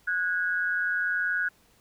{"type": "tone pair together", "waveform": "sine", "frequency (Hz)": [1465.5, 1645], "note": ["F#6", "G#6"], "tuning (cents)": [-17, -17], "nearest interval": "major second", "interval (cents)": 200, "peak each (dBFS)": [-26, -29], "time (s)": [0.07, 1.49], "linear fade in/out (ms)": 10, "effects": ["pink hiss -62 dBFS RMS until 1.8 s"]}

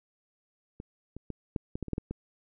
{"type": "clicks", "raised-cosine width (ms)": 3, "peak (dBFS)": [-27, -28, -23, -17, -21, -20, -26, -16, -18, -22], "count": 10, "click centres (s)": [0.801, 1.166, 1.303, 1.562, 1.755, 1.827, 1.883, 1.933, 1.981, 2.11], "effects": []}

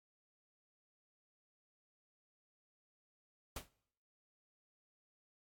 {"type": "noise with exponential decay", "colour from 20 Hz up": "pink", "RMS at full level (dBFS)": -39, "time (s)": [3.56, 3.69], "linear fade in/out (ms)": 5, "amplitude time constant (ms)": 28, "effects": ["noise-tail reverb RT60 0.7 s tail -23 dB re dry", "AAC 64 kbps"]}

